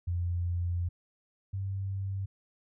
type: tone pair in turn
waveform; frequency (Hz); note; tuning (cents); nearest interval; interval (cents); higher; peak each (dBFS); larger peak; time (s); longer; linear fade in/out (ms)
sine; 87.4 / 97.14; F2 / G2; +2 / -15; major second; 183; second; -28 / -31; first; 0.07-0.89 / 1.53-2.26; first; 10
effects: none